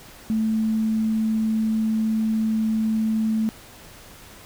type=tone; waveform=sine; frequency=220 Hz; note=A3; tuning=in tune; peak=-19 dBFS; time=0.3-3.49 s; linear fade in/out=0 ms; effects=pink hiss -45 dBFS RMS until 4.45 s